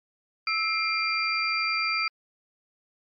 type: tone cluster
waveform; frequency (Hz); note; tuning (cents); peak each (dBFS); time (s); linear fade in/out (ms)
sine; 1312 / 2111 / 2380 / 4723; E6 / C7 / D7 / D8; -9 / +15 / +22 / +9; -29 / -34 / -27 / -30; 0.47-2.08; 2
effects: MP3 48 kbps